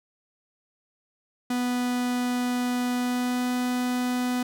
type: tone with pitch glide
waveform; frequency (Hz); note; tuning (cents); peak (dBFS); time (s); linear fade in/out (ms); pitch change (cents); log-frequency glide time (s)
45% pulse; 246.9 to 248.5; B3 to B3; 0 to +11; -24; 1.5-4.43; 5; +11; 2.97-3.48
effects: none